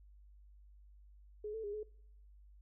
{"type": "tone with pitch steps", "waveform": "sine", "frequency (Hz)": [421.7, 443.9, 409.2, 425.9], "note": ["G#4", "A4", "G#4", "G#4"], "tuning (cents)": [26, 15, -26, 44], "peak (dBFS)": -39, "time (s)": [1.44, 1.832], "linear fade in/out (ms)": 5, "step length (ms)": 98, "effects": ["noise-tail reverb RT60 0.7 s tail -23 dB re dry", "added 50 Hz sine -57 dBFS peak until 2.61 s"]}